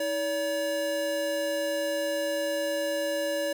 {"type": "tone pair together", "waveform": "square", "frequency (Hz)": [319.9, 570], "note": ["D#4", "C#5"], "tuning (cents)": [48, 48], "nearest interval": "minor seventh", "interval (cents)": 1000, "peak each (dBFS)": [-36, -28], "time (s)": [0, 3.53], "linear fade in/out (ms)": 5, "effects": []}